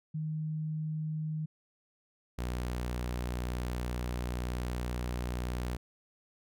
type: tone pair in turn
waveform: sine / sawtooth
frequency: 155.56 / 61.01 Hz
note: D#3 / B1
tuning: 0 / -20 cents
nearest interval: octave + major third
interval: 1620 cents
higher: first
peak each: -32 / -29 dBFS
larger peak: second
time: 0.14-1.46 / 2.38-5.77 s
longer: second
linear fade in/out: 10 ms
effects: none